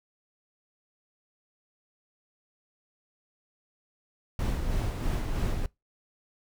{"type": "noise with tremolo", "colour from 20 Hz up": "brown", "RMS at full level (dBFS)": -27, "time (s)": [4.39, 5.66], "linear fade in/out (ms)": 2, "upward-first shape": "sine", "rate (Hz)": 3.1, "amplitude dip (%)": 40, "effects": ["noise-tail reverb RT60 0.2 s tail -23 dB re dry"]}